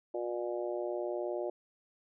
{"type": "harmonic tone", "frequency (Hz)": 119.6, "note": "A#2", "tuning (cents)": 45, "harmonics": [3, 4, 5, 6, 7], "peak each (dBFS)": [-36, -42, -37, -45, -48], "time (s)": [0.14, 1.5], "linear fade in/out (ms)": 5, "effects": []}